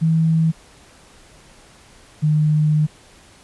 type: tone pair in turn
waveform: sine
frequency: 161.6 / 152.53 Hz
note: E3 / D#3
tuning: -34 / -34 cents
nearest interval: minor second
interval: 100 cents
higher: first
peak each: -13 dBFS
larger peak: neither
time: 0.01-0.52 / 2.22-2.87 s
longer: second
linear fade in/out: 20 ms
effects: pink hiss -48 dBFS RMS until 3.43 s + resampled to 24000 Hz